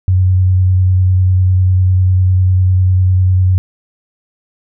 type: tone with vibrato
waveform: sine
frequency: 92.5 Hz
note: F#2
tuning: in tune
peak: -7 dBFS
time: 0.08-3.58 s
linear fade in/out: 0 ms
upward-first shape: triangle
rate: 10 Hz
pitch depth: 20 cents each way
effects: none